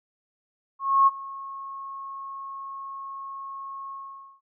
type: tone with ADSR envelope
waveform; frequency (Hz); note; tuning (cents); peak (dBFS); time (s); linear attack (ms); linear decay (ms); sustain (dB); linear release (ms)
sine; 1091; C#6; -28; -13; 0.79-4.41; 280; 28; -21; 500
effects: none